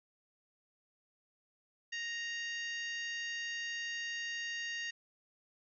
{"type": "harmonic tone", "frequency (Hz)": 932.3, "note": "A#5", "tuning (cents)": 0, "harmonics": [2, 3, 4, 5, 6, 7], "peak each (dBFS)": [-39, -43, -51, -50, -53, -51], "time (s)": [1.92, 4.91], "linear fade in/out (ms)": 10, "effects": []}